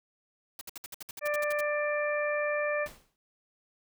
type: noise bursts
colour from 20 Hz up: white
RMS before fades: -41 dBFS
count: 13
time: 0.59-1.608 s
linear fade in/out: 2 ms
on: 22 ms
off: 61 ms
type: harmonic tone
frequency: 592 Hz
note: D5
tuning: 14 cents sharp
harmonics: 1 / 2 / 3 / 4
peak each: -29 / -37 / -34 / -37 dBFS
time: 1.21-2.88 s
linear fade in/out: 50 ms
type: noise with exponential decay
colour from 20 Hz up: pink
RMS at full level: -43 dBFS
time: 2.86-3.16 s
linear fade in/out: 1 ms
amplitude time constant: 65 ms
effects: none